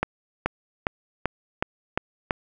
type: accelerating click train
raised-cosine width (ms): 0.5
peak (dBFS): -7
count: 7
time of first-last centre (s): 0.03-2.308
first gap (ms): 430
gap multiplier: 0.95
effects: none